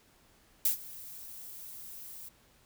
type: noise with ADSR envelope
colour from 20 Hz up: violet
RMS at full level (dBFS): -25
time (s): 0.65-2.29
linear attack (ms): 4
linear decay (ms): 110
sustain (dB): -21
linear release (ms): 8
effects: pink hiss -64 dBFS RMS until 2.65 s